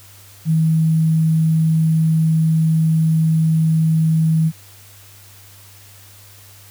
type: tone with sample-and-hold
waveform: sine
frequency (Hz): 160.1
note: D#3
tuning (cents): +50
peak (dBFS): -12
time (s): 0.45-4.52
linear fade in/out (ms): 50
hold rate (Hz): 11025
effects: added 99 Hz sine -45 dBFS peak until 6.7 s + white hiss -45 dBFS RMS until 6.7 s